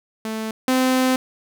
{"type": "tone pair in turn", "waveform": "sawtooth", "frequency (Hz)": [220, 257.8], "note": ["A3", "C4"], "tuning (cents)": [0, -26], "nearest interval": "minor third", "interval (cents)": 274, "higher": "second", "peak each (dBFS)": [-21, -12], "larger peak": "second", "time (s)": [[0.25, 0.51], [0.68, 1.16]], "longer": "second", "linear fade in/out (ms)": 2, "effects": []}